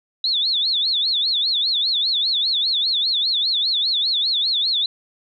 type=tone with vibrato; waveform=sine; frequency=3851 Hz; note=B7; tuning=44 cents flat; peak=-17 dBFS; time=0.24-4.86 s; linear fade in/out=2 ms; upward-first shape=sine; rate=5 Hz; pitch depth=210 cents each way; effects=none